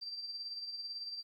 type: tone with tremolo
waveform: sine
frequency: 4696 Hz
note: D8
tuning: 1 cent flat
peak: -38 dBFS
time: 0.01-1.23 s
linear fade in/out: 20 ms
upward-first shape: sine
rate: 18 Hz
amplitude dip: 50%
effects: 12-bit